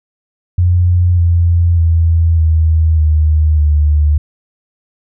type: tone with pitch steps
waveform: sine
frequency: 88.6 / 85.63 / 82.76 / 79.99 / 77.31 / 74.72 Hz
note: F2 / F2 / E2 / D#2 / D#2 / D2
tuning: +25 / -34 / +7 / +48 / -11 / +30 cents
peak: -7 dBFS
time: 0.58-4.18 s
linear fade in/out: 5 ms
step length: 600 ms
effects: none